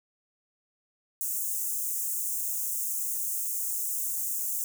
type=high-pass noise; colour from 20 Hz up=white; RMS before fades=-31 dBFS; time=1.21-4.64 s; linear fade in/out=0 ms; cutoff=6500 Hz; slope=48 dB/octave; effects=none